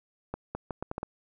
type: accelerating click train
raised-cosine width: 1 ms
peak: -19 dBFS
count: 7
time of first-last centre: 0.34-1.03 s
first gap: 210 ms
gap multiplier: 0.75
effects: none